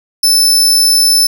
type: tone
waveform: sawtooth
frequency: 5274 Hz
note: E8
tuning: in tune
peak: -4 dBFS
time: 0.23-1.27 s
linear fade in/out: 5 ms
effects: none